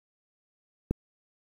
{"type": "click", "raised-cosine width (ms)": 3, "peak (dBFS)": -13, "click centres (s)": 0.91, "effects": ["8-bit"]}